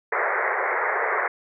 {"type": "band-pass noise", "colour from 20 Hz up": "white", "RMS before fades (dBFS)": -24, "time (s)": [0.12, 1.28], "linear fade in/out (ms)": 5, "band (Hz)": [370, 2100], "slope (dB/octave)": 96, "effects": []}